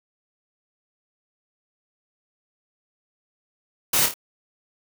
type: noise with echo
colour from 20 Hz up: white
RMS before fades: -20 dBFS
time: 3.93-4.06 s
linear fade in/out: 5 ms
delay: 27 ms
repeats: 3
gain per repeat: -6 dB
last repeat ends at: 4.141 s
effects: none